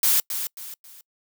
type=noise with echo; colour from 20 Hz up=blue; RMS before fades=-19 dBFS; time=0.03-0.2 s; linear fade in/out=2 ms; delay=270 ms; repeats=3; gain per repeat=-9 dB; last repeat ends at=1.01 s; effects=noise-tail reverb RT60 0.1 s tail -26 dB re dry